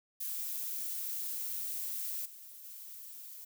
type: noise with level steps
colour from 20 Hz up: violet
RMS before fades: -38 / -51 / -48 dBFS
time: 0.2-3.45 s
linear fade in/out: 10 ms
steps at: 2.25 / 2.64 s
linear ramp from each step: 10 ms
effects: none